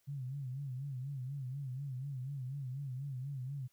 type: tone with vibrato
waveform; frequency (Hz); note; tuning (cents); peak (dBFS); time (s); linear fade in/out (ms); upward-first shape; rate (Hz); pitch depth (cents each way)
sine; 134; C3; +42; -38; 0.07-3.68; 20; sine; 4.1; 120
effects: white hiss -75 dBFS RMS until 3.72 s